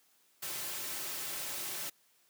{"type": "noise with comb filter", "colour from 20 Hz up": "white", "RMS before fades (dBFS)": -39, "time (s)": [0.42, 1.9], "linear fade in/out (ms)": 10, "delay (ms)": 4.2, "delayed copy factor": -0.55, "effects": ["white hiss -69 dBFS RMS until 2.29 s", "high-pass 150 Hz 12 dB/octave"]}